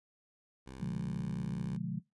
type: tone with pitch glide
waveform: 10% pulse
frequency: 65.5 to 66.41 Hz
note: C2 to C2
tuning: +2 to +26 cents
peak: -38 dBFS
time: 0.66-1.77 s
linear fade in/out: 10 ms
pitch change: +24 cents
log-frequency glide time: 0.8-0.95 s
type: chord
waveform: sine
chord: B diminished seventh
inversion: none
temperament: just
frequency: 123.47 / 148.16 / 177.8 / 213.4 Hz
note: B2 / D3 / F3 / Ab3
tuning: 0 / +16 / +31 / +47 cents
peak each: -43 / -40 / -37 / -41 dBFS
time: 0.8-2 s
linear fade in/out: 10 ms
effects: noise-tail reverb RT60 0.2 s tail -22 dB re dry + resampled to 24000 Hz